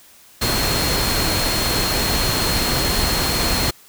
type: tone in noise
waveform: sine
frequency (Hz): 4251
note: C8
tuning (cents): +27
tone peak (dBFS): -24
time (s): 0.41-3.71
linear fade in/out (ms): 10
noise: pink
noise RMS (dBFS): -20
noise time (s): 0.41-3.71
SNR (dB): -7
effects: white hiss -48 dBFS RMS until 3.88 s